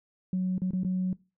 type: tone with dropouts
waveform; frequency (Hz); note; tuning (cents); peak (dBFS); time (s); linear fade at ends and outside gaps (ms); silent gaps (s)
sine; 184.6; F#3; -4; -24; 0.33-1.13; 2; 0.581-0.618 / 0.708-0.733 / 0.834-0.847
effects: noise-tail reverb RT60 0.3 s tail -23 dB re dry + tanh soft clip ceiling -21 dBFS